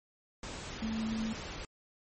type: tone in noise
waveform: sine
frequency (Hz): 221.6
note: A3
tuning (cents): +13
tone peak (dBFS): -32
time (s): 0.82-1.33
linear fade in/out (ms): 2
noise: pink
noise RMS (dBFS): -42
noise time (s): 0.43-1.65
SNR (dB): +7
effects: MP3 32 kbps